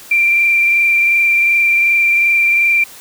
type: tone with frequency modulation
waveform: sine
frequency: 2366 Hz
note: D7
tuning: 12 cents sharp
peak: -9 dBFS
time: 0.11-2.84 s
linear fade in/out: 5 ms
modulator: 22.7 Hz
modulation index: 1.2
effects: white hiss -37 dBFS RMS until 3 s